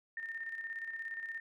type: tone with tremolo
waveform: sine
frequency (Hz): 1817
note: A#6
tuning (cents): -45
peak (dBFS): -37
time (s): 0.17-1.4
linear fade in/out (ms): 2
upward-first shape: square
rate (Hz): 17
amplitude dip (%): 50
effects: none